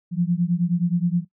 sine beating tone pair, 170 / 179.5 Hz, F3 / F3, -46 / +48 cents, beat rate 9.5 Hz, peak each -21 / -21 dBFS, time 0.11-1.25 s, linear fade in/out 50 ms, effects noise-tail reverb RT60 0.1 s tail -17 dB re dry

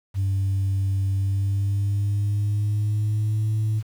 sine tone with pitch glide, 97.2 to 108.47 Hz, G2 to A2, -14 to -24 cents, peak -18 dBFS, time 0.14-3.83 s, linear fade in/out 50 ms, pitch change +190 cents, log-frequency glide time 1.16-3.52 s, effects tanh soft clip ceiling -18 dBFS + 8-bit

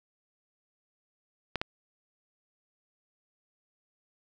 clicks, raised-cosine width 0.3 ms, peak -14 dBFS, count 2, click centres 1.557 / 1.615 s, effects none

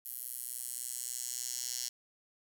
10% pulse tone with high-pass filter sweep, 123.47 Hz, B2, in tune, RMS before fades -40 dBFS, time 0.05-1.89 s, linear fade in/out 10 ms, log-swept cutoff 12000 to 5600 Hz, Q 2.1, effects none

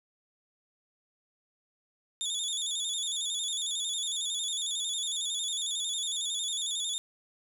25% pulse tone with vibrato, 3520 Hz, A7, in tune, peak -26 dBFS, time 2.21-6.98 s, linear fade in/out 0 ms, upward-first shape square, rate 11 Hz, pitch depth 59 cents each way, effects none

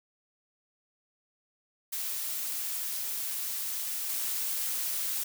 blue noise with level steps, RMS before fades -34 / -32 dBFS, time 1.92-5.24 s, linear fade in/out 10 ms, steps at 4.09 s, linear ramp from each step 5 ms, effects none

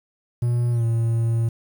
triangle tone with pitch glide, 120.4 to 115.03 Hz, B2 to A#2, -44 to -23 cents, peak -16 dBFS, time 0.42-1.49 s, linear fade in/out 5 ms, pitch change -79 cents, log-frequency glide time 0.71-0.84 s, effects 8-bit

